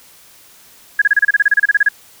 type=tone bursts; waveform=sine; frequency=1661.2 Hz; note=G#6; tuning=in tune; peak=-7 dBFS; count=16; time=0.99-1.888 s; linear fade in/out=5 ms; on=28 ms; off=30 ms; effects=white hiss -45 dBFS RMS until 2.2 s